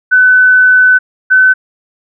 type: tone pair in turn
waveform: sine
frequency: 1506 / 1516.5 Hz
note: F#6 / F#6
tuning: +30 / +42 cents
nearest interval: unison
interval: 12 cents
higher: second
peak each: -3 dBFS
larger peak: neither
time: 0.11-0.99 / 1.3-1.54 s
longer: first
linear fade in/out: 20 ms
effects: none